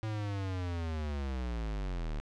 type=linear sweep; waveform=square; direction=down; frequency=110.5 to 35.59 Hz; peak=-34 dBFS; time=0.03-2.2 s; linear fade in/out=0 ms; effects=low-pass 5000 Hz 12 dB/octave